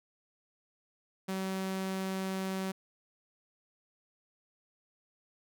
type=tone; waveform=sawtooth; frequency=190.3 Hz; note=F#3; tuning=49 cents sharp; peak=-29 dBFS; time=1.28-2.72 s; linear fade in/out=10 ms; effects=none